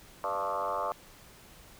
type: tone with frequency modulation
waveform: sine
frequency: 880 Hz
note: A5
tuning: in tune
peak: -29 dBFS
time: 0.24-0.92 s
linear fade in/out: 0 ms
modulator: 94.9 Hz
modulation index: 3.9
effects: pink hiss -54 dBFS RMS until 1.79 s